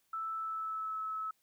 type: tone with pitch glide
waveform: sine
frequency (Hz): 1318.5 to 1297.3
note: E6 to E6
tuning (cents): 0 to -28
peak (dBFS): -35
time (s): 0.13-1.31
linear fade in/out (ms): 5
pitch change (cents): -28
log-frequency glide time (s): 0.34-1.02
effects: white hiss -75 dBFS RMS until 1.42 s